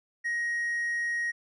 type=tone with hard clipping; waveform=sine; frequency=1883 Hz; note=A#6; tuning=17 cents sharp; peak=-28 dBFS; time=0.24-1.32 s; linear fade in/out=20 ms; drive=2 dB; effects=resampled to 32000 Hz